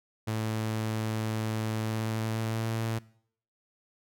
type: tone with pitch glide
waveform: sawtooth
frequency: 110 to 112.64 Hz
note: A2 to A2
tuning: 0 to +41 cents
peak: -25 dBFS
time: 0.27-2.99 s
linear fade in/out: 10 ms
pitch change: +41 cents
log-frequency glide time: 1.81-2.72 s
effects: noise-tail reverb RT60 0.6 s tail -21 dB re dry